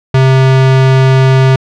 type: tone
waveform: square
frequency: 132.1 Hz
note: C3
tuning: 17 cents sharp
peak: -5 dBFS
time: 0.14-1.56 s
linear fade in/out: 5 ms
effects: low-pass 4000 Hz 12 dB/octave